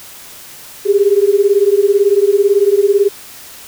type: beating tone pair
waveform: sine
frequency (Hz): 393.8 / 411.8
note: G4 / G#4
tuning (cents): +8 / -15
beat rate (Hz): 18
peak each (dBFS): -11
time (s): 0.85-3.09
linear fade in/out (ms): 20
effects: white hiss -35 dBFS RMS until 3.67 s